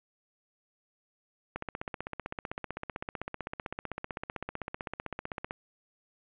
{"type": "click train", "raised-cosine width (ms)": 0.5, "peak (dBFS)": -20, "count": 63, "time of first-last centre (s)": [1.56, 5.509], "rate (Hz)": 15.7, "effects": ["resampled to 8000 Hz", "10-bit"]}